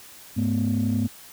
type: tone cluster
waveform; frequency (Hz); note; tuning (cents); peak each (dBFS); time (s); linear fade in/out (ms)
sine; 103.7 / 218.2 / 249.8; G#2 / A3 / B3; -2 / -14 / +20; -24; 0.36-1.08; 20
effects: tanh soft clip ceiling -15 dBFS + white hiss -46 dBFS RMS until 1.32 s